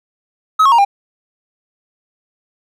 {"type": "tone with pitch steps", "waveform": "triangle", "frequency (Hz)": [1278, 1093.5, 935.6, 800.5], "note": ["D#6", "C#6", "A#5", "G5"], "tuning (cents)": [46, -24, 6, 36], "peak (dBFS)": -5, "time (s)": [0.59, 0.85], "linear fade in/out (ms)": 10, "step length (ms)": 65, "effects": []}